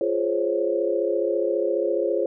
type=chord; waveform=sine; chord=Db major seventh; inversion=first; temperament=just; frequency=346.5 / 415.8 / 519.7 / 554.4 Hz; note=F4 / Ab4 / C5 / Db5; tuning=-14 / +2 / -12 / 0 cents; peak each=-26 dBFS; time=0.01-2.26 s; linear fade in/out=2 ms; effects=none